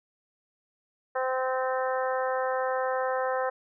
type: harmonic tone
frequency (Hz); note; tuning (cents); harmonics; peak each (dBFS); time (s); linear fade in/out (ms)
258.9; C4; -18; 2 / 3 / 4 / 5 / 6 / 7; -28 / -32 / -34 / -36 / -38 / -39; 1.15-3.5; 10
effects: none